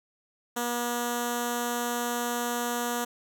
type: tone with notch filter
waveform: 5% pulse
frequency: 240 Hz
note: B3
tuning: 49 cents flat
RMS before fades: -30 dBFS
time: 0.56-3.05 s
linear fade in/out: 10 ms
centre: 2300 Hz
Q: 0.84
effects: none